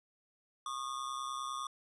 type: ring-modulated tone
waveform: square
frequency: 1160 Hz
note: D6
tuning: 22 cents flat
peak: -35 dBFS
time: 0.66-1.67 s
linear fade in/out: 2 ms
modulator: 64.9 Hz
effects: resampled to 24000 Hz